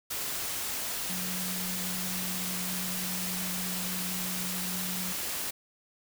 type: tone in noise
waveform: sine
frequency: 182.7 Hz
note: F#3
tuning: 22 cents flat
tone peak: -37 dBFS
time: 1.09-5.13 s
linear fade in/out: 10 ms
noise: white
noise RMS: -34 dBFS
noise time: 0.1-5.51 s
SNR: -6 dB
effects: none